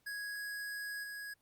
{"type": "tone with level steps", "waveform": "square", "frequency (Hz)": 1661.2, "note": "G#6", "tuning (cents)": 0, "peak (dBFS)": [-40, -43], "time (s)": [0.06, 1.34], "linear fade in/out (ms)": 10, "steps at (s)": 1.03, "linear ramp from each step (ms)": 10, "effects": ["pink hiss -75 dBFS RMS until 1.41 s", "Opus 48 kbps"]}